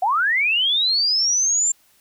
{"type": "linear sweep", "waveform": "sine", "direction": "up", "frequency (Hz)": [698.5, 7360], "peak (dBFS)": -16, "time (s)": [0.02, 1.72], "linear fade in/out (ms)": 5, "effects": ["white hiss -58 dBFS RMS until 2 s"]}